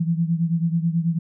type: beating tone pair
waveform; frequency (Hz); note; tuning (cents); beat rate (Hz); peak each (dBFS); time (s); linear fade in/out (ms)
sine; 164.81 / 174.01; E3 / F3; 0 / -6; 9.2; -20 / -24; 0-1.19; 10
effects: none